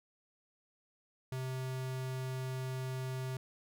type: tone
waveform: square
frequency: 130 Hz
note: C3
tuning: 11 cents flat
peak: -37 dBFS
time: 1.32-3.37 s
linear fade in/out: 2 ms
effects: none